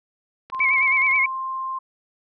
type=click train; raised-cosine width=0.3 ms; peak=-24 dBFS; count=15; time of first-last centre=0.5-1.16 s; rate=21.2 Hz
type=tone with pitch glide; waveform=sine; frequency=1046.5 to 1052.6 Hz; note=C6 to C6; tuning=0 to +10 cents; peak=-25 dBFS; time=0.52-1.79 s; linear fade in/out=10 ms; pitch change=+10 cents; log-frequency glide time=0.96-1.36 s
type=tone with vibrato; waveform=sine; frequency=2220 Hz; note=C#7; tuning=2 cents sharp; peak=-16 dBFS; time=0.6-1.26 s; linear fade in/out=5 ms; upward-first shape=sine; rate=9.4 Hz; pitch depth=71 cents each way
effects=none

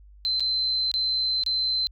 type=tone with dropouts; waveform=sine; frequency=4081 Hz; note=C8; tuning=44 cents flat; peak=-22 dBFS; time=0.25-1.87 s; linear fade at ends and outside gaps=0 ms; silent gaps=0.397-0.405 / 0.915-0.94 / 1.436-1.463 s; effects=added 50 Hz sine -47 dBFS peak until 1.91 s

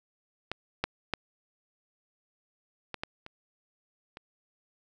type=clicks; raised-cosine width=0.3 ms; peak=-16 / -11 / -12 / -19 / -17 / -27 / -27 dBFS; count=7; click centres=0.516 / 0.84 / 1.137 / 2.943 / 3.035 / 3.264 / 4.171 s; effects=none

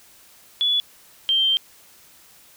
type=tone pair in turn; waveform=sine; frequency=3420 / 3148 Hz; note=A7 / G7; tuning=-50 / +7 cents; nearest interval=minor second; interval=143 cents; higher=first; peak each=-17 / -16 dBFS; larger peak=second; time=0.61-0.8 / 1.29-1.57 s; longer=second; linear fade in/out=0 ms; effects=white hiss -51 dBFS RMS until 2.56 s

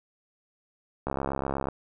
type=click train; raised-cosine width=1 ms; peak=-15 dBFS; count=43; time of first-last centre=1.07-1.686 s; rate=68.2 Hz; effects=none

